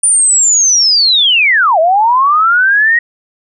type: linear two-way sweep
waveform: sine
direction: down then up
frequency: 9397 to 620 to 1903 Hz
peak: -6 dBFS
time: 0.03-2.99 s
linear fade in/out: 5 ms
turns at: 1.79 s
effects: none